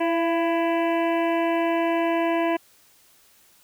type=harmonic tone with a mistuned harmonic; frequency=332.4 Hz; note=E4; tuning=15 cents sharp; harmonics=1 / 2 / 3 / 5 / 6 / 7 / 8 / 9; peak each=-23 / -24 / -29 / -35 / -37 / -37 / -38 / -42 dBFS; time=0-2.57 s; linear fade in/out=10 ms; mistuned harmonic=2; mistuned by=+28 cents; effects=white hiss -57 dBFS RMS until 3.63 s